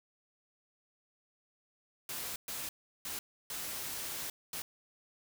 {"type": "noise bursts at uneven times", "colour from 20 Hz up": "white", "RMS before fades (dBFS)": -40, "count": 5, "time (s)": [[2.09, 2.36], [2.48, 2.69], [3.05, 3.19], [3.5, 4.3], [4.53, 4.62]], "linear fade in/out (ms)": 2, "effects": []}